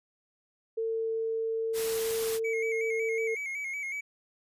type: tone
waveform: sine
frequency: 449.6 Hz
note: A4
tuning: 37 cents sharp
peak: -28 dBFS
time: 0.77-3.35 s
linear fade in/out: 10 ms
type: noise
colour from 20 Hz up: white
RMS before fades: -36 dBFS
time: 1.73-2.4 s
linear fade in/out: 50 ms
type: tone with vibrato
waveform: triangle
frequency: 2217 Hz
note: C#7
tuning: in tune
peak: -31 dBFS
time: 2.44-4.01 s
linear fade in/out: 10 ms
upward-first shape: square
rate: 5.4 Hz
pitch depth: 51 cents each way
effects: resampled to 32000 Hz